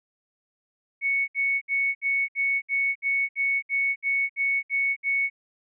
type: tone bursts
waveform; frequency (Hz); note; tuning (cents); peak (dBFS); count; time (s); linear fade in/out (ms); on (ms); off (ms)
sine; 2217; C#7; 0; -21; 13; 1.01-5.3; 50; 270; 65
effects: none